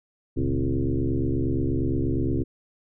sine tone with frequency modulation, 125.7 Hz, B2, 31 cents sharp, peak -21 dBFS, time 0.36-2.44 s, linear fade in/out 20 ms, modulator 68.5 Hz, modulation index 3.7, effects none

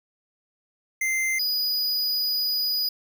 square tone pair in turn, 2083 / 4936 Hz, C7 / D#8, -8 / -15 cents, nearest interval octave + minor third, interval 1493 cents, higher second, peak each -23 dBFS, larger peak neither, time 1.01-1.39 / 1.39-2.89 s, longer second, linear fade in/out 5 ms, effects none

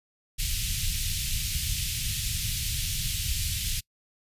pink band-stop noise, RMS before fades -29 dBFS, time 0.38-3.81 s, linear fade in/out 20 ms, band 130 to 2700 Hz, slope 24 dB/octave, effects noise-tail reverb RT60 0.1 s tail -25 dB re dry + resampled to 32000 Hz

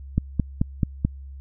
click train, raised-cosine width 5 ms, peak -7 dBFS, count 5, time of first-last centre 0.18-1.05 s, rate 4.6 Hz, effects added 68 Hz sine -36 dBFS peak until 1.4 s

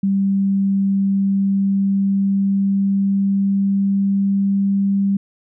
sine tone with pitch glide, 196 to 197.59 Hz, G3 to G3, 0 to +14 cents, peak -14 dBFS, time 0.03-5.17 s, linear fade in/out 5 ms, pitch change +14 cents, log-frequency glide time 0.91-4.99 s, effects none

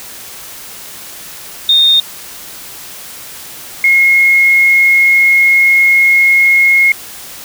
sine tone pair in turn, 3671 / 2158 Hz, A#7 / C#7, -27 / -47 cents, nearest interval major sixth, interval 920 cents, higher first, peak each -5 dBFS, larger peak neither, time 1.69-2 / 3.84-6.92 s, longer second, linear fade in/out 2 ms, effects white hiss -30 dBFS RMS until 7.44 s

